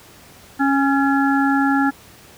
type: harmonic tone with a mistuned harmonic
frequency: 275.1 Hz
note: C#4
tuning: 13 cents flat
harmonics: 1 / 3 / 5 / 6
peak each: -16 / -21 / -23 / -24 dBFS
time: 0.59-1.91 s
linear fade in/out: 20 ms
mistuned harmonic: 6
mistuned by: +47 cents
effects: pink hiss -45 dBFS RMS until 2.37 s + high-pass 60 Hz 12 dB/octave